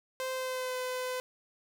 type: tone with pitch glide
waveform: sawtooth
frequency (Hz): 519 to 507.1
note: C5 to B4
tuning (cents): -14 to +46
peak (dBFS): -29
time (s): 0.2-1.2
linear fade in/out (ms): 0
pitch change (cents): -40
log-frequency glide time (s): 0.32-0.77
effects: none

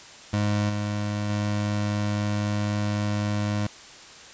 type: tone with level steps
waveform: 25% pulse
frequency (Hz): 103.83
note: G#2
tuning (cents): 0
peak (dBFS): -18 / -22 / -20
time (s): 0.33-3.67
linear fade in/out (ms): 5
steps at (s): 0.69 / 1.29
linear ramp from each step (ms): 10
effects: white hiss -45 dBFS RMS until 4.33 s + resampled to 16000 Hz

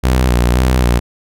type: tone with vibrato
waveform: sawtooth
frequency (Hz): 61.74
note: B1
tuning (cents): 0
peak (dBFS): -6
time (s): 0.03-1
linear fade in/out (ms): 20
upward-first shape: square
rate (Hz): 1.9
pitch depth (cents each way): 49
effects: none

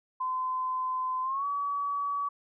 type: tone with pitch glide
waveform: sine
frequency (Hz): 1026 to 1138.4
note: C6 to C#6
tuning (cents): -34 to +46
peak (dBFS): -28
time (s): 0.2-2.29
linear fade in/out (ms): 10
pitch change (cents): +180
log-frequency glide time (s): 1.22-1.46
effects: none

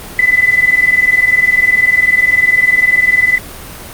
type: tone pair together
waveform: sine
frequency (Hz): 1993 / 2013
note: B6 / B6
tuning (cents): +15 / +33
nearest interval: unison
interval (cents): 18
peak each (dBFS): -10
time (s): 0.19-3.38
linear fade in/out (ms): 2
effects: pink hiss -29 dBFS RMS until 3.93 s + Opus 32 kbps

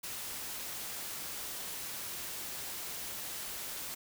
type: noise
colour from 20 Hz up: white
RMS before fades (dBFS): -41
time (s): 0.03-3.95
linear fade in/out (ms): 10
effects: none

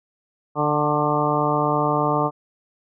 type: harmonic tone with a mistuned harmonic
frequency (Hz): 148.4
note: D3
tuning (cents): +18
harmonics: 1 / 2 / 3 / 4 / 5 / 6 / 7 / 8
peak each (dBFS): -26 / -26 / -26 / -26 / -26 / -26 / -26 / -26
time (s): 0.55-2.31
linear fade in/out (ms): 50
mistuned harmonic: 7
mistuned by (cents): +42
effects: none

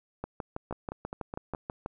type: two click trains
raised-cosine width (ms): 1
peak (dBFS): -20 / -22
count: 11 / 5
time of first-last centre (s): 0.24-1.861 / 0.71-1.549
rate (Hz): 6.17 / 4.77
effects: none

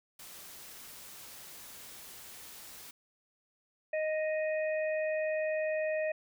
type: noise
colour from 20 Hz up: white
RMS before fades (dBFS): -49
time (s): 0.19-2.91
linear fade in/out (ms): 5
type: harmonic tone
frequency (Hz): 622.3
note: D#5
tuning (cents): 0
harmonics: 1 / 3 / 4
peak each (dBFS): -30 / -40 / -42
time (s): 3.93-6.12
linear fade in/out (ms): 5
effects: none

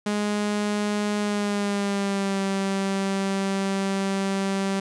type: tone with pitch glide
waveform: sawtooth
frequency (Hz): 207.7 to 194.91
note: G#3 to G3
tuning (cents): 0 to -10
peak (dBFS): -19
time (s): 0.06-4.8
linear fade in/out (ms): 5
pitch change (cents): -110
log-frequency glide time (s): 1.19-2.41
effects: resampled to 22050 Hz + 9-bit

